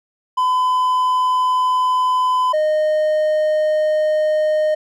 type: tone pair in turn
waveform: triangle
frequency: 1011 / 615.4 Hz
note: B5 / D#5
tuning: +40 / -19 cents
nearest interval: major sixth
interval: 859 cents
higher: first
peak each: -12 dBFS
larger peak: neither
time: 0.37-2.53 / 2.53-4.75 s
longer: second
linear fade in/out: 10 ms
effects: none